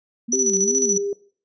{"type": "tone with vibrato", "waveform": "sine", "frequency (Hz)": 223.1, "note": "A3", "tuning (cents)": 24, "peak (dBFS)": -26, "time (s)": [0.28, 0.98], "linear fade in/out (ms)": 10, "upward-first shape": "sine", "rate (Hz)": 2.5, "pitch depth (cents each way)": 290}
{"type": "tone with tremolo", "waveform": "sine", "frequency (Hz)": 5920, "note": "F#8", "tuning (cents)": 0, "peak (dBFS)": -16, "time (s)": [0.32, 0.98], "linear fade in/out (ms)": 5, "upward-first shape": "square", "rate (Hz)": 14, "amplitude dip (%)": 65}
{"type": "tone with pitch glide", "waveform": "sine", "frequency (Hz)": [392, 402.3], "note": ["G4", "G4"], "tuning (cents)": [0, 45], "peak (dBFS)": -22, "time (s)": [0.33, 1.13], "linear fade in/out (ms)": 2, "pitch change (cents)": 45, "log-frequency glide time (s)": [0.61, 0.7]}
{"effects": ["noise-tail reverb RT60 0.5 s tail -21 dB re dry", "resampled to 16000 Hz"]}